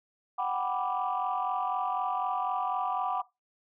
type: chord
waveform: sine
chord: G major seventh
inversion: third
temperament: equal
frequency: 740 / 784 / 987.8 / 1174.7 Hz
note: F#5 / G5 / B5 / D6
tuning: 0 / 0 / 0 / 0 cents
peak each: -31 / -34 / -34 / -33 dBFS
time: 0.38-3.22 s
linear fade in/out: 10 ms
effects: noise-tail reverb RT60 0.2 s tail -18 dB re dry + tanh soft clip ceiling -20 dBFS